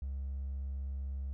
triangle tone with hard clipping, 67.9 Hz, C#2, 35 cents flat, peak -35 dBFS, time 0.02-1.33 s, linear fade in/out 0 ms, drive 2 dB, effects none

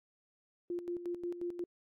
sine tone with tremolo, 349.2 Hz, F4, in tune, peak -34 dBFS, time 0.7-1.64 s, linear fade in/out 2 ms, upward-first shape square, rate 5.6 Hz, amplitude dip 65%, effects AAC 64 kbps

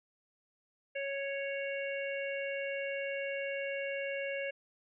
harmonic tone, 554 Hz, C#5, 1 cent flat, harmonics 1 / 3 / 4 / 5, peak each -36 / -43 / -42 / -43 dBFS, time 0.95-4.51 s, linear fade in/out 10 ms, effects none

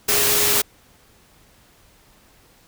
sine tone in noise, 416 Hz, G#4, 3 cents sharp, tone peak -27 dBFS, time 0.08-0.62 s, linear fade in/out 10 ms, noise white, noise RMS -18 dBFS, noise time 0.08-0.62 s, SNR -12 dB, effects pink hiss -54 dBFS RMS until 2.67 s

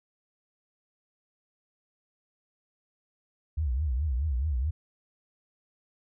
sine tone with vibrato, 69.2 Hz, C#2, 2 cents flat, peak -25 dBFS, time 3.57-4.71 s, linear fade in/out 10 ms, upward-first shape triangle, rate 4.7 Hz, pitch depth 300 cents each way, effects none

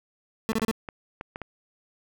30% pulse tone bursts, 222.5 Hz, A3, 20 cents sharp, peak -20 dBFS, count 4, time 0.49-0.713 s, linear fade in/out 0 ms, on 31 ms, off 33 ms
clicks, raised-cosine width 0.5 ms, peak -20 dBFS, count 7, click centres 0.531 / 0.596 / 0.629 / 0.888 / 1.211 / 1.359 / 1.417 s
effects none

